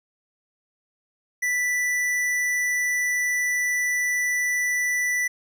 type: tone with tanh clipping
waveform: sine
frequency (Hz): 1975.5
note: B6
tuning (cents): 0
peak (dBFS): -23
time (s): 1.42-5.28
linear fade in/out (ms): 10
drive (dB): 16
effects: none